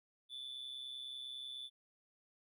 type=tone with amplitude modulation; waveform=triangle; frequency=3493 Hz; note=A7; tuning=13 cents flat; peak=-39 dBFS; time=0.29-1.7 s; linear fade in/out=50 ms; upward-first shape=sine; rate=130 Hz; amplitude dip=65%; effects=tanh soft clip ceiling -37 dBFS